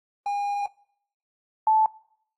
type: tone pair in turn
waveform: triangle / sine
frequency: 812 / 873.2 Hz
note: G#5 / A5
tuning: -39 / -13 cents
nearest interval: minor second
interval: 126 cents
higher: second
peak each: -22 / -16 dBFS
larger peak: second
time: 0.26-0.66 / 1.67-1.86 s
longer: first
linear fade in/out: 2 ms
effects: noise-tail reverb RT60 0.7 s tail -23 dB re dry + AAC 32 kbps